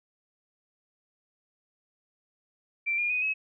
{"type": "tone with pitch steps", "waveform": "sine", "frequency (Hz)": [2349, 2419, 2492, 2566], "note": ["D7", "D#7", "D#7", "E7"], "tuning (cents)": [0, -49, 2, -47], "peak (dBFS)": -25, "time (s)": [2.86, 3.34], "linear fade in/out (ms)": 20, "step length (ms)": 120, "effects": []}